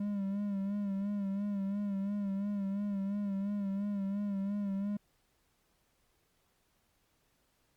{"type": "tone with vibrato", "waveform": "triangle", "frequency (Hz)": 200, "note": "G3", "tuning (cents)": 35, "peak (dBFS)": -30, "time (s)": [0, 4.97], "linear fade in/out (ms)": 5, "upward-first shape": "sine", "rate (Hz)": 2.9, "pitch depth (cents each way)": 52, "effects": ["pink hiss -74 dBFS RMS until 7.76 s", "Opus 48 kbps"]}